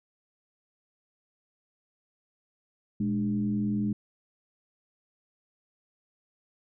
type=tone with frequency modulation; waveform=sine; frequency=207.7 Hz; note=G#3; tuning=in tune; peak=-25 dBFS; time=3-3.93 s; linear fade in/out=5 ms; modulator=89.4 Hz; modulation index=0.73; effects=none